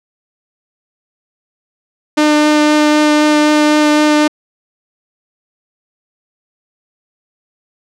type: tone with vibrato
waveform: sawtooth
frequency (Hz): 301.1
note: D4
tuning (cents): +43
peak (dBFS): -4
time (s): 2.17-4.28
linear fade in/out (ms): 10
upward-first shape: triangle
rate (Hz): 3.9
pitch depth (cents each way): 10
effects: low-pass 7000 Hz 12 dB/octave